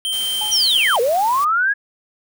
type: tone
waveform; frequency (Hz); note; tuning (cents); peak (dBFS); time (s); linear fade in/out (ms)
square; 3128; G7; -4; -20; 0.05-0.96; 0
type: noise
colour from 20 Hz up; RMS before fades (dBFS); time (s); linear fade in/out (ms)
white; -33; 0.12-1.45; 10
type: tone with exponential decay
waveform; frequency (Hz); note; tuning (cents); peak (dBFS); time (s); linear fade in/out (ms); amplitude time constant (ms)
triangle; 852; G#5; +44; -22; 0.41-0.69; 5; 60
type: linear two-way sweep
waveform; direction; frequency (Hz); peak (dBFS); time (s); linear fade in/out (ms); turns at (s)
sine; down then up; 6000 to 446.9 to 1690; -14; 0.51-1.74; 20; 1
effects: none